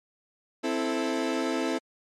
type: chord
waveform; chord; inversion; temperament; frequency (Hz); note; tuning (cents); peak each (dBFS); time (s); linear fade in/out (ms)
30% pulse; A minor; first; equal; 261.6 / 329.6 / 440; C4 / E4 / A4; 0 / 0 / 0; -27 / -27 / -30; 0.63-1.79; 20
effects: low-pass 7000 Hz 12 dB/octave + MP3 64 kbps